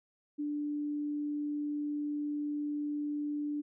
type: tone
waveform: sine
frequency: 294.3 Hz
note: D4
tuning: 4 cents sharp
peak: -32 dBFS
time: 0.38-3.62 s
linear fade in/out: 20 ms
effects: none